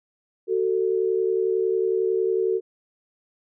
sine tone pair together, 375.3 / 446.3 Hz, F#4 / A4, +25 / +25 cents, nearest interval minor third, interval 300 cents, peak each -22 / -23 dBFS, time 0.47-2.61 s, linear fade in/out 50 ms, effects none

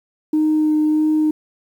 sine tone with vibrato, 307.6 Hz, D#4, 20 cents flat, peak -12 dBFS, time 0.33-1.31 s, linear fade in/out 5 ms, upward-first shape sine, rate 1.6 Hz, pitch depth 10 cents each way, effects tanh soft clip ceiling -10 dBFS + 8-bit

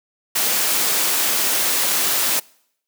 white high-pass noise, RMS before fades -19 dBFS, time 0.35-2.4 s, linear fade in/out 10 ms, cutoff 230 Hz, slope 12 dB/octave, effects noise-tail reverb RT60 0.7 s tail -25 dB re dry

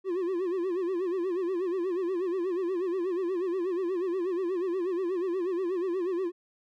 triangle tone with vibrato, 361.4 Hz, F#4, 41 cents flat, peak -25 dBFS, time 0.04-6.32 s, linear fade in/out 50 ms, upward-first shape sine, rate 8.3 Hz, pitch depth 120 cents each way, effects none

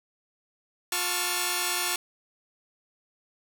5% pulse tone cluster, 356.9 / 877 / 1127 / 1373 Hz, F4 / A5 / C#6 / F6, +38 / -6 / +28 / -30 cents, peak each -20 dBFS, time 0.92-1.96 s, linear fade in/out 2 ms, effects none

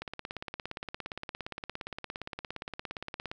click train, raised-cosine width 0.3 ms, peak -21 dBFS, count 58, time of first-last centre 0.02-3.315 s, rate 17.3 Hz, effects none

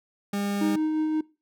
40% pulse tone, 201.7 Hz, G3, 50 cents sharp, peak -25 dBFS, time 0.33-0.76 s, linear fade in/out 5 ms
triangle tone with tremolo, 311.1 Hz, D#4, in tune, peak -20 dBFS, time 0.61-1.21 s, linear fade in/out 5 ms, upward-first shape sine, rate 5.7 Hz, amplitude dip 25%
effects noise-tail reverb RT60 0.3 s tail -22 dB re dry

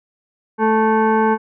sine tone with frequency modulation, 219.3 Hz, A3, 6 cents flat, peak -12 dBFS, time 0.58-1.38 s, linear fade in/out 50 ms, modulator 659 Hz, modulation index 1.5, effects none

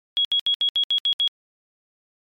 sine tone bursts, 3322 Hz, G#7, in tune, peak -17 dBFS, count 8, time 0.17-1.277 s, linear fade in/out 0 ms, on 78 ms, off 69 ms, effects MP3 96 kbps

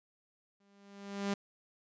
sawtooth tone with exponential growth, 199.8 Hz, G3, 33 cents sharp, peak -26 dBFS, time 0.6-1.34 s, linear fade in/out 5 ms, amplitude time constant 160 ms, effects resampled to 16000 Hz

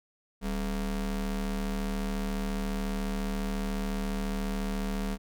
square ring-modulated tone, 116.54 Hz, A#2, in tune, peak -27 dBFS, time 0.41-5.18 s, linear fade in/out 50 ms, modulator 79.4 Hz, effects none

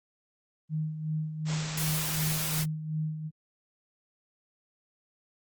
sine tone with tremolo, 155.56 Hz, D#3, in tune, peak -27 dBFS, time 0.69-3.31 s, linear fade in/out 50 ms, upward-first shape sine, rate 2.7 Hz, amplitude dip 60%
white noise, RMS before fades -32 dBFS, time 1.45-2.66 s, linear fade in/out 50 ms
effects Opus 24 kbps

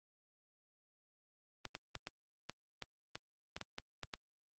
clicks, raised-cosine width 0.2 ms, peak -23 dBFS, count 12, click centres 1.653 / 1.751 / 1.953 / 2.071 / 2.496 / 2.823 / 3.155 / 3.565 / 3.613 / 3.784 / 4.033 / 4.138 s, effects high-pass 80 Hz 12 dB/octave + Opus 32 kbps

